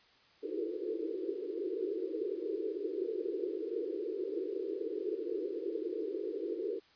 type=band-pass noise; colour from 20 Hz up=white; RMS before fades=-37 dBFS; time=0.42-6.8 s; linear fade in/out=20 ms; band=320 to 470 Hz; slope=96 dB/octave; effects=white hiss -64 dBFS RMS until 6.95 s + resampled to 11025 Hz